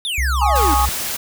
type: exponential sweep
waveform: square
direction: down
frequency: 3729 to 277.2 Hz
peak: -21 dBFS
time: 0.05-0.74 s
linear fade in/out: 0 ms
type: tone with vibrato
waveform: sine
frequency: 65.7 Hz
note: C2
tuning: 8 cents sharp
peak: -17 dBFS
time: 0.18-0.89 s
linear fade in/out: 0 ms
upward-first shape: sine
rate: 2.6 Hz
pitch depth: 12 cents each way
type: chord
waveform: sine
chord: Ab suspended fourth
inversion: none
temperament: equal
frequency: 830.6 / 1108.7 / 1244.5 Hz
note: Ab5 / Db6 / Eb6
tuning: 0 / 0 / 0 cents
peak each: -17 / -21 / -21 dBFS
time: 0.41-0.86 s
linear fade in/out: 10 ms
type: noise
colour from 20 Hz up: white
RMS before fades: -24 dBFS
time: 0.55-1.17 s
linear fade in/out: 10 ms
effects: none